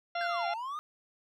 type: harmonic tone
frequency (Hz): 691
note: F5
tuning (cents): -19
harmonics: 1 / 2 / 3 / 4 / 5 / 6 / 8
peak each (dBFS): -32 / -38 / -42 / -44 / -46 / -48 / -50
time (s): 0.15-0.54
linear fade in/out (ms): 5
type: linear two-way sweep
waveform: triangle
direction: down then up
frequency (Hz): 1617 to 755 to 1250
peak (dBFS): -33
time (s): 0.21-0.79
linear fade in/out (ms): 0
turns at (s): 0.47
effects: none